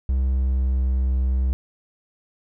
triangle tone with pitch glide, 65.41 to 64.47 Hz, C2 to C2, 0 to -25 cents, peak -16 dBFS, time 0.09-1.53 s, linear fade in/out 0 ms, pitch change -25 cents, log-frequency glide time 0.22-0.88 s, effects none

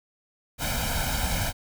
pink noise with comb filter, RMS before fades -27 dBFS, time 0.58-1.53 s, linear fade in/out 50 ms, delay 1.3 ms, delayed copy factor +0.9, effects none

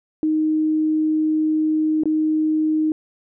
sine tone with dropouts, 311.1 Hz, D#4, in tune, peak -16 dBFS, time 0.23-2.92 s, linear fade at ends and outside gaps 1 ms, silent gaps 2.035-2.056 s, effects none

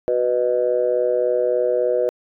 sine chord, B major, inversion second, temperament just, 370.4 / 493.9 / 617.4 Hz, F#4 / B4 / D#5, +2 / 0 / -14 cents, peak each -23 / -18 / -21 dBFS, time 0.08-2.09 s, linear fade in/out 0 ms, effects tanh soft clip ceiling -7 dBFS

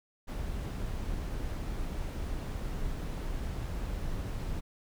brown noise, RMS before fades -35 dBFS, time 0.27-4.61 s, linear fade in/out 20 ms, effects none

